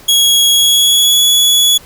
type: tone with pitch glide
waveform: sawtooth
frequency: 3322 to 3390 Hz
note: G#7 to G#7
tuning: 0 to +35 cents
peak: -4 dBFS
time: 0.08-1.78 s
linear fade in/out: 10 ms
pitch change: +35 cents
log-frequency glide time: 0.52-1.23 s
effects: pink hiss -39 dBFS RMS until 1.85 s